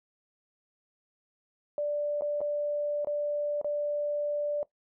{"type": "tone with dropouts", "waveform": "sine", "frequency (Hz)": 587.3, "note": "D5", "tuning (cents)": 0, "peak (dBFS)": -27, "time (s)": [1.78, 4.63], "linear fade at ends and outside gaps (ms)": 1, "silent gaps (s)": [[2.21, 2.22], [2.406, 2.414], [3.047, 3.071], [3.614, 3.645]], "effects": ["noise-tail reverb RT60 0.1 s tail -18 dB re dry"]}